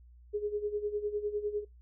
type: tone with tremolo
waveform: sine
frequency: 416.3 Hz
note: G#4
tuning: 4 cents sharp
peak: -28 dBFS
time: 0.33-1.65 s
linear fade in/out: 20 ms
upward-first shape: sine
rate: 9.9 Hz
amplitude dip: 75%
effects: noise-tail reverb RT60 0.2 s tail -23 dB re dry + added 60 Hz sine -53 dBFS peak until 1.81 s